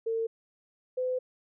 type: tone pair in turn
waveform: sine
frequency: 452.6 / 508 Hz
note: A4 / B4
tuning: +49 / +49 cents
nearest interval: major second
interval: 200 cents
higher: second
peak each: -27 dBFS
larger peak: neither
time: 0.06-0.27 / 0.97-1.19 s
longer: second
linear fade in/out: 10 ms
effects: none